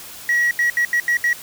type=tone bursts at uneven times; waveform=sine; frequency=1915 Hz; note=A#6; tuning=46 cents sharp; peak=-12 dBFS; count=6; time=0.29-0.51 / 0.59-0.7 / 0.77-0.85 / 0.93-1 / 1.08-1.17 / 1.24-1.33 s; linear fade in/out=2 ms; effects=tanh soft clip ceiling -13 dBFS + white hiss -37 dBFS RMS until 1.42 s